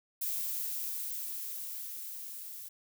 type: noise with level ramp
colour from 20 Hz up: violet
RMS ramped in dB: -34 to -45 dBFS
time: 0.21-2.69 s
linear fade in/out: 10 ms
effects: none